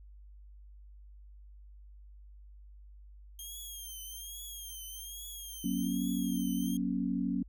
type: tone with vibrato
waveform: 5% pulse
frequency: 3205 Hz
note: G7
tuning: 38 cents sharp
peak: -35 dBFS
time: 3.39-6.77 s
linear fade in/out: 2 ms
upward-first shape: triangle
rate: 1.2 Hz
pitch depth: 96 cents each way
type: chord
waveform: sine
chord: F# major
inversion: none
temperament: equal with one note detuned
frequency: 185 / 237.8 / 277.2 Hz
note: F#3 / A#3 / C#4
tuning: 0 / +35 / 0 cents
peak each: -34 dBFS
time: 5.64-7.43 s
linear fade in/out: 5 ms
effects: added 50 Hz sine -50 dBFS peak until 7.48 s